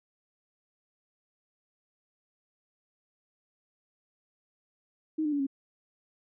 sine tone with pitch steps, 313.1 / 299.3 / 286.1 / 273.5 Hz, D#4 / D4 / D4 / C#4, +11 / +33 / -45 / -23 cents, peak -26 dBFS, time 5.18-5.468 s, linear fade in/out 10 ms, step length 72 ms, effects none

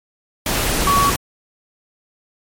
sine tone in noise, 1129 Hz, C#6, 31 cents sharp, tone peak -13 dBFS, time 0.87-1.1 s, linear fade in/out 2 ms, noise pink, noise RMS -19 dBFS, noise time 0.46-1.16 s, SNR +3 dB, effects MP3 64 kbps

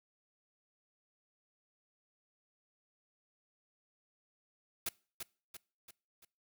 white noise with echo, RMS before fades -36 dBFS, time 4.86-4.89 s, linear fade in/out 5 ms, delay 340 ms, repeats 4, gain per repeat -6 dB, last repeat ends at 6.25 s, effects noise-tail reverb RT60 0.4 s tail -24 dB re dry

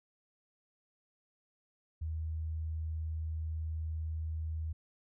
sine tone, 79.5 Hz, D#2, 38 cents sharp, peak -34 dBFS, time 2.01-4.73 s, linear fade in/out 10 ms, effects none

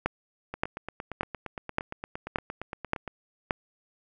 two click trains, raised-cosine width 0.5 ms, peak -20 / -10 dBFS, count 23 / 7, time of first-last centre 0.54-3.077 / 0.06-3.508 s, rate 8.67 / 1.74 Hz, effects none

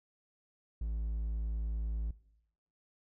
triangle tone, 55 Hz, A1, in tune, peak -31 dBFS, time 0.81-2.11 s, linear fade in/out 5 ms, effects noise-tail reverb RT60 0.8 s tail -19 dB re dry

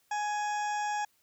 harmonic tone with a mistuned harmonic, 835 Hz, G#5, 9 cents sharp, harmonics 1 / 2 / 3 / 4 / 6 / 7 / 8 / 9, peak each -30 / -38 / -45 / -49 / -55 / -48 / -48 / -51 dBFS, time 0.11-1.05 s, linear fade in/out 5 ms, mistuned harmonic 7, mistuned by -69 cents, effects white hiss -70 dBFS RMS until 1.22 s

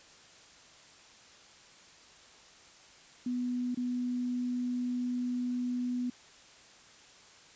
sine tone with dropouts, 246.9 Hz, B3, in tune, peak -30 dBFS, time 3.26-6.1 s, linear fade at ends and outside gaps 5 ms, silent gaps 3.747-3.772 s, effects white hiss -56 dBFS RMS until 7.55 s + resampled to 16000 Hz

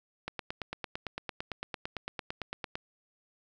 click train, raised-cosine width 0.3 ms, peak -19 dBFS, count 23, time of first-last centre 0.28-2.755 s, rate 8.89 Hz, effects none

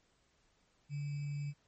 sine tone with sample-and-hold, 144.1 Hz, D3, 33 cents flat, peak -36 dBFS, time 0.89-1.54 s, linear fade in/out 50 ms, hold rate 2450 Hz, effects pink hiss -73 dBFS RMS until 1.67 s + MP3 32 kbps

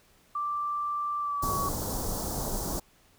sine tone with pitch glide, 1174.7 to 1127.5 Hz, D6 to C#6, 0 to +29 cents, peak -28 dBFS, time 0.35-1.69 s, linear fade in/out 5 ms, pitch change -71 cents, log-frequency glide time 1.2-1.55 s
pink band-stop noise, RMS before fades -32 dBFS, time 1.42-2.8 s, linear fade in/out 10 ms, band 1100 to 5100 Hz, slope 24 dB/octave
effects pink hiss -62 dBFS RMS until 3.18 s

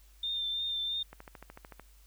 sine tone with vibrato, 3600 Hz, A7, 39 cents sharp, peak -31 dBFS, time 0.23-1.03 s, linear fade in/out 5 ms, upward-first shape triangle, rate 3 Hz, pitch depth 29 cents each way
click train, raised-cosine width 0.5 ms, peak -31 dBFS, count 10, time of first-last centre 1.13-1.797 s, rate 13.5 Hz
effects added 50 Hz sine -56 dBFS peak until 2.06 s + white hiss -65 dBFS RMS until 2.06 s

